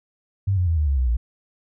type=tone with pitch steps; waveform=sine; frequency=98 / 89.87 / 82.41 / 75.57 / 69.3 / 63.55 / 58.27 Hz; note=G2 / F#2 / E2 / D#2 / C#2 / C2 / A#1; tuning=0 / -50 / 0 / -50 / 0 / -50 / 0 cents; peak=-17 dBFS; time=0.47-1.17 s; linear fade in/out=10 ms; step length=100 ms; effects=none